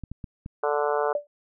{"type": "clicks", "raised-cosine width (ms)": 5, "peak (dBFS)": -23, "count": 4, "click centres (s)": [0.037, 0.116, 0.242, 0.461]}
{"type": "harmonic tone", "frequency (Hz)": 146.83, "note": "D3", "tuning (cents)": 0, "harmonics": [3, 4, 5, 6, 7, 8, 9, 10], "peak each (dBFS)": [-26, -28, -30, -32, -33, -34, -35, -36], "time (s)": [0.63, 1.13], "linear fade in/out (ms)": 5}
{"type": "tone with exponential decay", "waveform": "sine", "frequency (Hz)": 584, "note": "D5", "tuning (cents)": -10, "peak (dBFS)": -19, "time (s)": [1.15, 1.27], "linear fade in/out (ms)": 2, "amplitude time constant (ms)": 24}
{"effects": []}